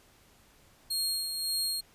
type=tone with tremolo; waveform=sawtooth; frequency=4254 Hz; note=C8; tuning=28 cents sharp; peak=-25 dBFS; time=0.9-1.81 s; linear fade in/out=10 ms; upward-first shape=sine; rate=1.8 Hz; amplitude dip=45%; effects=pink hiss -61 dBFS RMS until 1.94 s + resampled to 32000 Hz